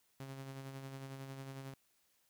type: tone with tremolo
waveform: sawtooth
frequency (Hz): 135.1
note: C#3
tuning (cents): -44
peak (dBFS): -40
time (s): 0.2-1.74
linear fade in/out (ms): 2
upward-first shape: sine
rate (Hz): 11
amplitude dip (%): 40
effects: white hiss -75 dBFS RMS until 2.29 s